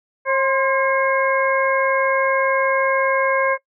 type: harmonic tone with a mistuned harmonic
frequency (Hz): 539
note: C#5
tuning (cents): -49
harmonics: 1 / 2 / 3 / 4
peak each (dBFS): -18 / -21 / -23 / -24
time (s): 0.25-3.58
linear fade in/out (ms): 50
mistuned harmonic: 2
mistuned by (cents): -46
effects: noise-tail reverb RT60 0.1 s tail -21 dB re dry